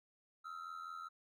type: ring-modulated tone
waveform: triangle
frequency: 1318.5 Hz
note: E6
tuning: in tune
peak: -40 dBFS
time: 0.44-1.09 s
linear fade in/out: 20 ms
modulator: 42.5 Hz
effects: none